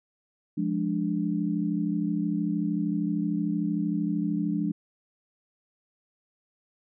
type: chord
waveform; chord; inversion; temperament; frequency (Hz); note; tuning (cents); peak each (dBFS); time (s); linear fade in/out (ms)
sine; D diminished; first; equal; 174.61 / 207.7 / 293.7; F3 / Ab3 / D4; 0 / 0 / 0; -29; 0.57-4.72; 10
effects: none